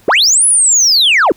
sine linear two-way sweep, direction up then down, 265.5 to 10320 to 265.5 Hz, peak -4 dBFS, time 0.08-1.32 s, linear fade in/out 2 ms, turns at 0.46 s, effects tanh soft clip ceiling -5 dBFS + pink hiss -47 dBFS RMS until 1.36 s

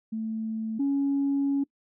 sine tone pair in turn, 221.1 / 278.6 Hz, A3 / C#4, +9 / +9 cents, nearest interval major third, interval 400 cents, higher second, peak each -28 / -21 dBFS, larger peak second, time 0.12-0.79 / 0.79-1.64 s, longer second, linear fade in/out 10 ms, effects noise-tail reverb RT60 0.1 s tail -23 dB re dry + tanh soft clip ceiling -19 dBFS

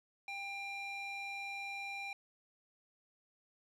square tone with band-pass filter, 795 Hz, G5, 24 cents sharp, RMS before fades -43 dBFS, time 0.28-2.13 s, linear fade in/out 2 ms, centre 2400 Hz, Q 1.9, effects none

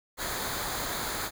pink noise with comb filter, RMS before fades -33 dBFS, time 0.17-1.31 s, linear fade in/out 50 ms, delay 0.36 ms, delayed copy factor -0.6, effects none

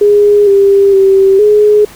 sine tone with pitch steps, 411.9 / 396.6 / 387.6 / 419.6 Hz, G#4 / G4 / G4 / G#4, -14 / +20 / -20 / +18 cents, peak -3 dBFS, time 0.01-1.85 s, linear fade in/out 5 ms, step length 460 ms, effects pink hiss -35 dBFS RMS until 1.95 s

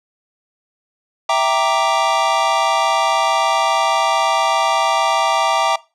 square chord, E half-diminished seventh, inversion none, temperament equal, 659.3 / 784 / 932.3 / 1174.7 Hz, E5 / G5 / Bb5 / D6, 0 / 0 / 0 / 0 cents, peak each -20 dBFS, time 1.29-5.76 s, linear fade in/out 5 ms, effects noise-tail reverb RT60 0.3 s tail -21 dB re dry + low-pass 6000 Hz 12 dB/octave

